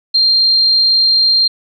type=tone; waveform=sine; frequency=4186 Hz; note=C8; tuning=in tune; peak=-8 dBFS; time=0.14-1.48 s; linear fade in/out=10 ms; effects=none